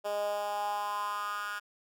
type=tone with high-pass filter sweep; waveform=10% pulse; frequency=205.7 Hz; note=G#3; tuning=16 cents flat; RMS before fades=-34 dBFS; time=0.04-1.6 s; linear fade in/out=20 ms; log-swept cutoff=540 to 1500 Hz; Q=5.1; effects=none